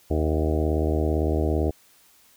harmonic tone with a mistuned harmonic, 77.78 Hz, D#2, in tune, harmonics 1 / 2 / 3 / 4 / 5 / 6 / 7 / 8 / 9 / 10, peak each -23 / -33 / -33 / -28 / -29 / -31 / -37 / -33 / -36 / -41 dBFS, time 0.1-1.71 s, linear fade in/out 10 ms, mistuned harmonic 9, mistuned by -36 cents, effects white hiss -57 dBFS RMS until 2.36 s

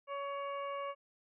harmonic tone, 561 Hz, C#5, 21 cents sharp, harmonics 1 / 2 / 3 / 4 / 5, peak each -40 / -40 / -56 / -51 / -54 dBFS, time 0.07-0.95 s, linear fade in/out 50 ms, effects none

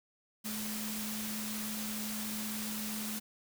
sine tone in noise, 214.7 Hz, A3, 42 cents flat, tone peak -39 dBFS, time 0.44-3.2 s, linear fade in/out 20 ms, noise white, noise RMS -40 dBFS, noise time 0.44-3.2 s, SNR -2 dB, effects none

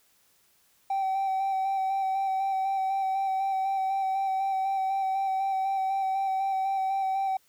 triangle tone with vibrato, 772 Hz, G5, 27 cents flat, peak -22 dBFS, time 0.9-7.37 s, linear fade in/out 5 ms, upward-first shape square, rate 4 Hz, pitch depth 17 cents each way, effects tanh soft clip ceiling -20 dBFS + white hiss -65 dBFS RMS until 7.48 s

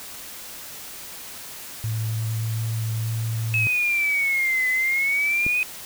sine tone with pitch glide, 111 to 112.35 Hz, A2 to A2, +16 to +37 cents, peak -23 dBFS, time 1.84-3.67 s, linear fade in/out 0 ms, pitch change +21 cents, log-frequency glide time 2.09-2.81 s
sine exponential two-way sweep, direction down then up, 2593 to 2010 to 2517 Hz, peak -19 dBFS, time 3.54-5.63 s, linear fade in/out 0 ms, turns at 4.68 s
click, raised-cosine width 3 ms, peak -17 dBFS, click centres 5.465 s
effects white hiss -38 dBFS RMS until 5.85 s

